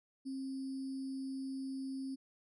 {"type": "tone with sample-and-hold", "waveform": "sine", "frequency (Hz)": 267.2, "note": "C4", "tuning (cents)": 36, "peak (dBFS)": -38, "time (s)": [0.25, 2.16], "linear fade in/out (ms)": 20, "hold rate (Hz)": 4900, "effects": ["resampled to 24000 Hz"]}